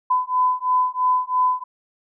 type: beating tone pair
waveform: sine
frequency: 1006 / 1009 Hz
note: B5 / B5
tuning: +32 / +37 cents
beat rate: 3 Hz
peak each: -20 dBFS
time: 0.1-1.64 s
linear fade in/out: 10 ms
effects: none